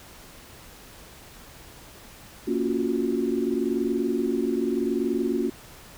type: chord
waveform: sine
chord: Gb major seventh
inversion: first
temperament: equal with one note detuned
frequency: 233.1 / 280.1 / 349.2 / 370 Hz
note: Bb3 / Db4 / F4 / Gb4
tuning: 0 / +18 / 0 / 0 cents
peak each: -28 dBFS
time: 2.47-5.5 s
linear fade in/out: 10 ms
effects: pink hiss -47 dBFS RMS until 5.97 s